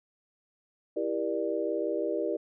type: chord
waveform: sine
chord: E half-diminished seventh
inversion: none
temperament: just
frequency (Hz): 329.6 / 395.6 / 474.7 / 593.3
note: E4 / G4 / Bb4 / D5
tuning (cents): 0 / +16 / +31 / +18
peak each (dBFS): -33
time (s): 0.96-2.37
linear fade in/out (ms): 10
effects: none